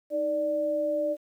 sine tone pair together, 311.5 / 588 Hz, D#4 / D5, +2 / +2 cents, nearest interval major seventh, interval 1100 cents, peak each -33 / -25 dBFS, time 0.1-1.17 s, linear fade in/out 50 ms, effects 10-bit

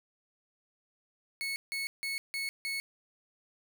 30% pulse tone bursts, 2201 Hz, C#7, 13 cents flat, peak -30 dBFS, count 5, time 1.41-2.8 s, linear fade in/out 0 ms, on 150 ms, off 160 ms, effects none

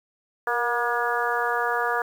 harmonic tone with a mistuned harmonic, 239.9 Hz, A#3, 50 cents sharp, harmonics 2 / 3 / 4 / 5 / 6 / 7, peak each -29 / -29 / -29 / -29 / -29 / -29 dBFS, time 0.47-2.02 s, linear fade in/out 2 ms, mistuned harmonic 2, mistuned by -27 cents, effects 8-bit

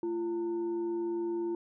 sine tone with frequency modulation, 343.4 Hz, F4, 29 cents flat, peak -30 dBFS, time 0.03-1.55 s, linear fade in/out 2 ms, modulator 564 Hz, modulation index 0.32, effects none

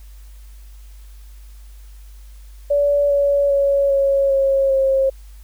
sine tone with pitch steps, 574 / 566.4 / 558.9 / 551.6 / 544.3 / 537.1 Hz, D5 / C#5 / C#5 / C#5 / C#5 / C5, -40 / +37 / +14 / -9 / -32 / +45 cents, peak -13 dBFS, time 2.7-5.1 s, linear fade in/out 10 ms, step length 400 ms, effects added 50 Hz sine -37 dBFS peak until 5.43 s + white hiss -54 dBFS RMS until 5.43 s

